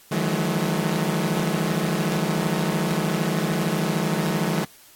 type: tone cluster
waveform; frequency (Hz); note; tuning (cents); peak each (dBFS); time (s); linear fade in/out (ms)
sawtooth; 153.6 / 166.8 / 184.2 / 213.5; D#3 / E3 / F#3 / G#3; -22 / +21 / -7 / +48; -23; 0.11-4.65; 10
effects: white hiss -51 dBFS RMS until 4.95 s + AAC 64 kbps